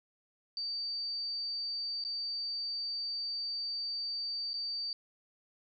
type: tone with dropouts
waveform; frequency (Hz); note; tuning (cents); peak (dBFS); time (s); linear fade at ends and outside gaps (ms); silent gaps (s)
sine; 4620; D8; -29; -34; 0.57-4.93; 1; 2.039-2.049 / 4.533-4.54
effects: none